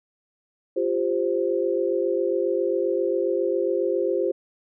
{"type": "chord", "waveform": "sine", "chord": "F suspended second", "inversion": "none", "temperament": "equal with one note detuned", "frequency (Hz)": [349.2, 396.6, 523.3], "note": ["F4", "G4", "C5"], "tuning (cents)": [0, 20, 0], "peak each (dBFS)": -25, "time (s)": [0.76, 4.32], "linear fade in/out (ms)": 10, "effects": []}